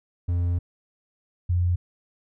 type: tone pair in turn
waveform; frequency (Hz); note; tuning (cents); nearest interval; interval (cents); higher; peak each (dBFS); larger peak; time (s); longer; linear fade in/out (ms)
triangle / sine; 87.31 / 88.38; F2 / F2; 0 / +21; unison; 21; second; -19; neither; 0.28-0.59 / 1.49-1.76; first; 10
effects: none